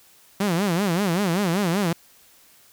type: tone with vibrato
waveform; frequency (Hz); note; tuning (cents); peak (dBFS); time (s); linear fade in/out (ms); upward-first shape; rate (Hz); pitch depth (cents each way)
sawtooth; 185; F#3; 0; -16; 0.4-1.93; 5; sine; 5.2; 210
effects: white hiss -54 dBFS RMS until 2.72 s